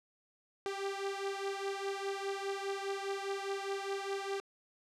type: beating tone pair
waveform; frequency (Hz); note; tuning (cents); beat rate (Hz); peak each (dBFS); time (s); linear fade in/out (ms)
sawtooth; 392 / 396.9; G4 / G4; 0 / +22; 4.9; -34 / -36; 0.66-4.4; 0
effects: low-pass 7000 Hz 12 dB/octave